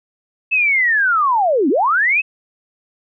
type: linear two-way sweep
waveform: sine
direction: down then up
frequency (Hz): 2637 to 245.8 to 2637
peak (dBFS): -12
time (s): 0.51-2.22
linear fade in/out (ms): 20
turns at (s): 1.69
effects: none